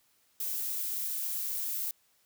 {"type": "noise", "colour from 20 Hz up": "violet", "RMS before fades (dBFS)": -34, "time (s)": [0.4, 1.91], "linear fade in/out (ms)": 2, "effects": ["white hiss -69 dBFS RMS until 2.25 s"]}